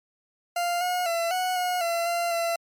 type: tone with pitch steps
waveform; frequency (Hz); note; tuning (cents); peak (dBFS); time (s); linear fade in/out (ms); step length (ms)
40% pulse; 697 / 721 / 674 / 736 / 723 / 678 / 688 / 676; F5 / F#5 / E5 / F#5 / F#5 / E5 / F5 / E5; -4 / -45 / +38 / -9 / -40 / +49 / -26 / +43; -23; 0.56-2.56; 5; 250
effects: MP3 96 kbps